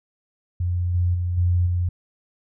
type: tone with level steps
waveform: sine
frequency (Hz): 88.5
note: F2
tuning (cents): +23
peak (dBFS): -20 / -17 / -21 / -16 / -19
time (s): 0.6-1.89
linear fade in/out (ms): 5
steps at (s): 0.94 / 1.14 / 1.37 / 1.66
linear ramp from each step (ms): 10
effects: none